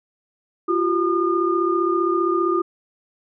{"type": "tone cluster", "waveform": "sine", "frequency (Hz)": [343.8, 379, 1215], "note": ["F4", "F#4", "D#6"], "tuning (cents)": [-27, 42, -42], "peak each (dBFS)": [-20, -23, -22], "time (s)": [0.68, 2.62], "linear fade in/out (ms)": 10, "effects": []}